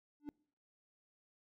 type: tone with exponential growth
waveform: triangle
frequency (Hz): 293.7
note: D4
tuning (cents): 0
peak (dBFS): -35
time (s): 0.2-0.29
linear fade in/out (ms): 0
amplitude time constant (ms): 18
effects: noise-tail reverb RT60 0.6 s tail -26 dB re dry